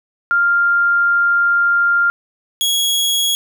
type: tone pair in turn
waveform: sine / sawtooth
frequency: 1396.9 / 3328 Hz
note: F6 / G#7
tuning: 0 / +3 cents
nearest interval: octave + minor third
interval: 1503 cents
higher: second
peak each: -11 dBFS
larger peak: neither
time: 0.31-2.1 / 2.61-3.35 s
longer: first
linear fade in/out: 0 ms
effects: none

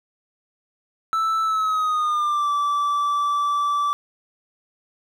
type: tone with pitch glide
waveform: triangle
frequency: 1318.5 to 1161.2 Hz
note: E6 to D6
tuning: 0 to -20 cents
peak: -17 dBFS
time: 1.13-3.93 s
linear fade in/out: 0 ms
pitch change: -220 cents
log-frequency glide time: 1.43-2.51 s
effects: none

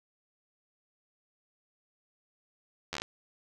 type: slowing click train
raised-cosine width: 0.2 ms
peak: -17 dBFS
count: 7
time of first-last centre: 2.93-3.019 s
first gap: 11 ms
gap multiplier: 1.12
effects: none

